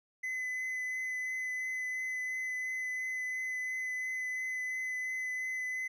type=tone with vibrato; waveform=triangle; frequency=2022 Hz; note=B6; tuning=40 cents sharp; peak=-32 dBFS; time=0.23-5.88 s; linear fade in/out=10 ms; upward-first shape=triangle; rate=2.9 Hz; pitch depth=13 cents each way; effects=none